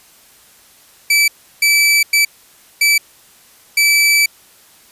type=tone bursts at uneven times; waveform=sawtooth; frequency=2312 Hz; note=D7; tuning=28 cents flat; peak=-6 dBFS; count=5; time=1.1-1.28 / 1.62-2.03 / 2.13-2.25 / 2.81-2.98 / 3.77-4.26 s; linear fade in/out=5 ms; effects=white hiss -47 dBFS RMS until 4.91 s + resampled to 32000 Hz